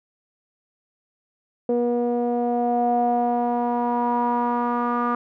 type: tone with low-pass filter sweep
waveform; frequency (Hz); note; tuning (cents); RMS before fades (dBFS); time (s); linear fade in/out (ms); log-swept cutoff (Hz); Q
sawtooth; 240.6; B3; -45; -22; 1.69-5.15; 2; 540 to 1200; 6.3
effects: none